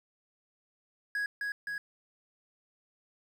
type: tone with echo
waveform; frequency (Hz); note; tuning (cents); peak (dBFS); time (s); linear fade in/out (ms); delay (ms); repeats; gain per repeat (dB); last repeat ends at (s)
triangle; 1661.2; G#6; 0; -28; 1.15-1.26; 2; 260; 2; -2; 1.78
effects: 10-bit